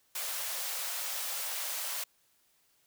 white high-pass noise, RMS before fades -36 dBFS, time 0.15-2.04 s, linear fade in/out 5 ms, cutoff 490 Hz, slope 96 dB/octave, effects white hiss -70 dBFS RMS until 2.86 s

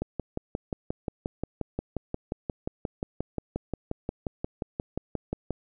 click train, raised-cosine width 2 ms, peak -16 dBFS, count 32, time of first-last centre 0.02-5.507 s, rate 5.65 Hz, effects none

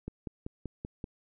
click train, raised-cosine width 3 ms, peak -24 dBFS, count 6, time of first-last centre 0.08-1.042 s, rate 5.2 Hz, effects none

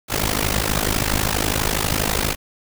pink noise with amplitude modulation, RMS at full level -17 dBFS, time 0.08-2.36 s, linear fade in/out 50 ms, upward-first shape sine, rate 52.2 Hz, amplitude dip 90%, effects none

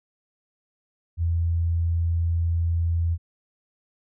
sine tone, 84.1 Hz, E2, 35 cents sharp, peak -20 dBFS, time 1.17-3.18 s, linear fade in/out 50 ms, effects none

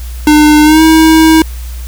square tone with pitch glide, 301.5 to 319.4 Hz, D4 to D#4, +46 to +45 cents, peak -3 dBFS, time 0.27-1.42 s, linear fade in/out 2 ms, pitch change +99 cents, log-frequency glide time 0.63-0.82 s, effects added 60 Hz sine -19 dBFS peak until 1.87 s + white hiss -34 dBFS RMS until 1.87 s

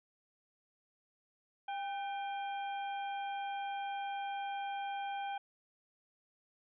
harmonic tone with a mistuned harmonic, 798 Hz, G5, 31 cents sharp, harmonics 1 / 2 / 3 / 4, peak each -37 / -48 / -51 / -52 dBFS, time 1.68-5.38 s, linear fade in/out 5 ms, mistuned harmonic 2, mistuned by -76 cents, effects none

